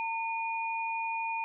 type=tone pair together; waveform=sine; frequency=906 / 2450 Hz; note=A#5 / D#7; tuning=-50 / -27 cents; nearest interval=octave + perfect fourth; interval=1723 cents; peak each=-32 / -35 dBFS; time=0-1.44 s; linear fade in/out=0 ms; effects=none